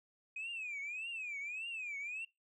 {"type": "tone with vibrato", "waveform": "sine", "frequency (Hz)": 2489, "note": "D#7", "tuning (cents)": 0, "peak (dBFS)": -38, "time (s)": [0.36, 2.25], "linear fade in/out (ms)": 5, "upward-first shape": "triangle", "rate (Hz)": 1.7, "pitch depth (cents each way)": 220, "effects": ["noise-tail reverb RT60 0.2 s tail -22 dB re dry", "tanh soft clip ceiling -37 dBFS"]}